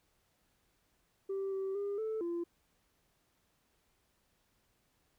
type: tone with pitch steps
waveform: sine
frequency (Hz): 389.5 / 385.6 / 403.2 / 439 / 342.7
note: G4 / G4 / G4 / A4 / F4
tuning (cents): -11 / -28 / +49 / -4 / -33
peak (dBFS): -32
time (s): 1.29-2.44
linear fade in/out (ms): 10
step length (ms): 230
effects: tanh soft clip ceiling -32 dBFS + pink hiss -75 dBFS RMS until 5.18 s